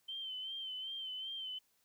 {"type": "tone with vibrato", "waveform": "sine", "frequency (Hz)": 3098, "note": "G7", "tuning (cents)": -21, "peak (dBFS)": -40, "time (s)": [0.08, 1.59], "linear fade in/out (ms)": 10, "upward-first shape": "sine", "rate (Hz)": 2.6, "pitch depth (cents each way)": 48, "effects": ["white hiss -75 dBFS RMS until 1.84 s"]}